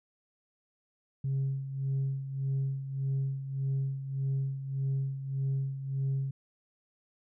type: tone with tremolo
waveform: sine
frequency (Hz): 135.7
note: C#3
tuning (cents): -36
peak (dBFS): -25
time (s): 1.24-6.31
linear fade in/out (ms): 5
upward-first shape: sine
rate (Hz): 1.7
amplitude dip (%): 70
effects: tanh soft clip ceiling -25 dBFS